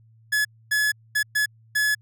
45% pulse tone bursts at uneven times, 1704 Hz, G#6, 44 cents sharp, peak -19 dBFS, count 5, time 0.32-0.45 / 0.71-0.92 / 1.15-1.23 / 1.35-1.46 / 1.75-1.95 s, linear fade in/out 10 ms, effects added 112 Hz sine -52 dBFS peak until 2.01 s

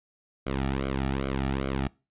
sawtooth tone with flanger, 67.2 Hz, C2, 47 cents sharp, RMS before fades -29 dBFS, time 0.46-1.88 s, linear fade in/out 10 ms, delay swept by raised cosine 1.1 to 1.97 ms, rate 2.5 Hz, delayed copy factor -0.95, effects noise-tail reverb RT60 0.3 s tail -24 dB re dry + resampled to 8000 Hz

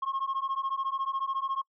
sine beating tone pair, 1072 / 1086 Hz, C6 / C#6, +42 / -36 cents, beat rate 14 Hz, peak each -30 dBFS, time 0.02-1.62 s, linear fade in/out 10 ms, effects noise-tail reverb RT60 0.1 s tail -25 dB re dry + tanh soft clip ceiling -25 dBFS

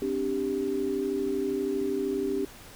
sine chord, C suspended second, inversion none, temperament just, 261.6 / 294.3 / 392.4 Hz, C4 / D4 / G4, 0 / +4 / +2 cents, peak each -33 / -32 / -28 dBFS, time 0.02-2.45 s, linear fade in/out 2 ms, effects pink hiss -48 dBFS RMS until 2.75 s

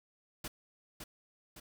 pink noise with echo, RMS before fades -41 dBFS, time 0.44-0.48 s, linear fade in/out 5 ms, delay 560 ms, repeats 2, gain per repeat -5 dB, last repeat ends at 1.6 s, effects none

